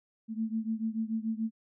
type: beating tone pair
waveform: sine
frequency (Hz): 220 / 226.9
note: A3 / A#3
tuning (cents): 0 / -47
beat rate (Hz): 6.9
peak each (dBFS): -32 / -34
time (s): 0.28-1.51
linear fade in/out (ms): 50
effects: none